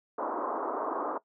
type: band-pass noise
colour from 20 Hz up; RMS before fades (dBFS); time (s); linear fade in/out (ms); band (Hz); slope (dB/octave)
white; -33; 0.18-1.18; 5; 270 to 1200; 48
effects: noise-tail reverb RT60 0.1 s tail -18 dB re dry